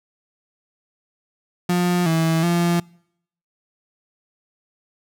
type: tone with pitch steps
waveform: 35% pulse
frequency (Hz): 177.3 / 162.8 / 172.1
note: F3 / E3 / F3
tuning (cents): +26 / -21 / -25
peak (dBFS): -15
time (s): 1.69-2.8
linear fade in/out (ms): 5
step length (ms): 370
effects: noise-tail reverb RT60 0.7 s tail -26 dB re dry